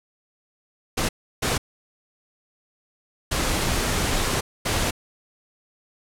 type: noise bursts at uneven times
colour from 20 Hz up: pink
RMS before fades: -23 dBFS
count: 4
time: 0.97-1.09 / 1.42-1.58 / 3.31-4.41 / 4.65-4.91 s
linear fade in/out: 10 ms
effects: low-pass 11000 Hz 12 dB/octave